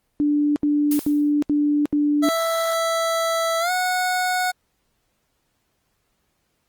sine tone bursts, 293.7 Hz, D4, in tune, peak -16 dBFS, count 5, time 0.2-2.288 s, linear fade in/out 0 ms, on 360 ms, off 72 ms
blue noise with exponential decay, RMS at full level -25 dBFS, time 0.91-1.32 s, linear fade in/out 5 ms, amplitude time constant 88 ms
25% pulse tone with pitch glide, 660 to 732.3 Hz, E5 to F#5, +2 to -18 cents, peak -16 dBFS, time 2.22-4.52 s, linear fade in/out 20 ms, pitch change +180 cents, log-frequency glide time 3.6-3.71 s
effects pink hiss -70 dBFS RMS until 6.68 s + Opus 24 kbps

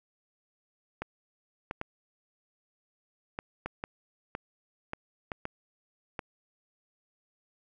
clicks, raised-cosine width 0.5 ms, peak -19 dBFS, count 11, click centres 1.02 / 1.711 / 1.814 / 3.389 / 3.66 / 3.839 / 4.351 / 4.934 / 5.318 / 5.454 / 6.192 s, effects none

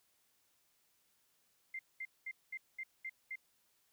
sine tone bursts, 2093 Hz, C7, in tune, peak -40 dBFS, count 7, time 1.74-3.357 s, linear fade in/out 5 ms, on 51 ms, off 210 ms, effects white hiss -75 dBFS RMS until 3.92 s

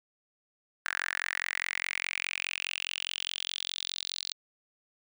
sawtooth tone with high-pass filter sweep, 44.84 Hz, F1, 46 cents sharp, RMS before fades -35 dBFS, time 0.85-4.33 s, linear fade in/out 10 ms, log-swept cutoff 1600 to 4200 Hz, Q 5.8, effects none

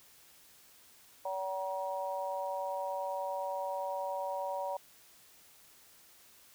harmonic tone, 190 Hz, F#3, 46 cents sharp, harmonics 3 / 4 / 5, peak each -37 / -40 / -38 dBFS, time 1.25-4.77 s, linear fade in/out 5 ms, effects white hiss -60 dBFS RMS until 6.54 s

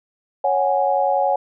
sine chord, C# suspended fourth, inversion none, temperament equal, 554.4 / 740 / 830.6 Hz, C#5 / F#5 / G#5, 0 / 0 / 0 cents, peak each -20 dBFS, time 0.44-1.36 s, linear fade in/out 5 ms, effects none

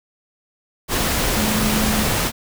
sine tone in noise, 214.3 Hz, A3, 45 cents flat, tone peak -20 dBFS, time 1.35-2.08 s, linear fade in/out 50 ms, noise pink, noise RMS -20 dBFS, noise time 0.88-2.32 s, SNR -3 dB, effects none

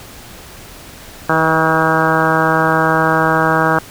harmonic tone with a mistuned harmonic, 159.9 Hz, D#3, 48 cents sharp, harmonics 1 / 2 / 3 / 4 / 5 / 6 / 7 / 8 / 9 / 10, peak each -20 / -20 / -20 / -20 / -20 / -20 / -20 / -20 / -20 / -20 dBFS, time 1.29-3.79 s, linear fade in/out 5 ms, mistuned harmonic 3, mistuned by +20 cents, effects pink hiss -36 dBFS RMS until 3.9 s

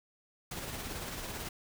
pink noise with tremolo, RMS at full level -39 dBFS, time 0.51-1.49 s, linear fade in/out 5 ms, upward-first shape sine, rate 18 Hz, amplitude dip 35%, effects none

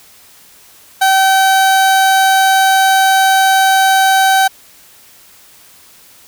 30% pulse tone, 769 Hz, G5, 33 cents flat, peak -5 dBFS, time 1.01-4.48 s, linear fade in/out 10 ms, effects white hiss -43 dBFS RMS until 6.27 s

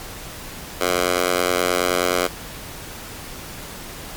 10% pulse tone with high-pass filter, 89.5 Hz, F2, 43 cents sharp, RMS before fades -20 dBFS, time 0.8-2.28 s, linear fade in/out 20 ms, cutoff 530 Hz, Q 0.85, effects pink hiss -35 dBFS RMS until 4.16 s + MP3 96 kbps

